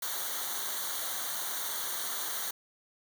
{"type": "noise with comb filter", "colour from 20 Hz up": "white", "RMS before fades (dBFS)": -35, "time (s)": [0.02, 2.51], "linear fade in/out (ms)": 5, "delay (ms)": 0.39, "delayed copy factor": -0.85, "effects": []}